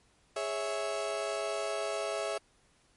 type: chord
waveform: 35% pulse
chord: C# minor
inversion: second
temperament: equal with one note detuned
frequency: 415.3 / 554.4 / 655.5 Hz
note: G#4 / C#5 / E5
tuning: 0 / 0 / -10 cents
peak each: -36 / -36 / -33 dBFS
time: 0.36-2.38 s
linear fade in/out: 5 ms
effects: pink hiss -67 dBFS RMS until 2.96 s + MP3 48 kbps